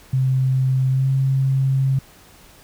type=tone with pitch glide; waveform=sine; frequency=131 to 134.14 Hz; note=C3 to C3; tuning=+2 to +43 cents; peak=-15 dBFS; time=0.13-1.99 s; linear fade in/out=5 ms; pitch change=+41 cents; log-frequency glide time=0.89-1.09 s; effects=pink hiss -48 dBFS RMS until 2.63 s